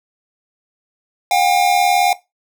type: tone pair together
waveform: square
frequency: 718.9 / 798 Hz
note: F5 / G5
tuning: +50 / +31 cents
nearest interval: major second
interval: 181 cents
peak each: -16 dBFS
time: 1.31-2.13 s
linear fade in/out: 2 ms
effects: noise-tail reverb RT60 0.2 s tail -17 dB re dry